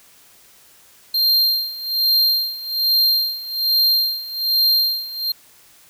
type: tone with tremolo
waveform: square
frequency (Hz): 4186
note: C8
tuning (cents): 0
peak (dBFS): -13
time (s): 1.14-5.32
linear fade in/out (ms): 5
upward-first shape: sine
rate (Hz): 1.2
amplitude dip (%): 85
effects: white hiss -50 dBFS RMS until 5.89 s